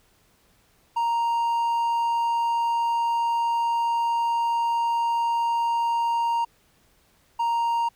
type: tone pair in turn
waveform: triangle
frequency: 932.3 / 932.3 Hz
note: A#5 / A#5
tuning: 0 / 0 cents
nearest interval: unison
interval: 0 cents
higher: neither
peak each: -19 dBFS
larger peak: neither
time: 0.96-6.45 / 7.39-7.89 s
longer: first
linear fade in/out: 10 ms
effects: pink hiss -62 dBFS RMS until 7.95 s